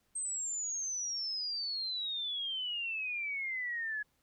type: exponential sweep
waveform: sine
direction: down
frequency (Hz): 8400 to 1682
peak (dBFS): -34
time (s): 0.15-4.03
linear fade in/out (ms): 10
effects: pink hiss -75 dBFS RMS until 4.22 s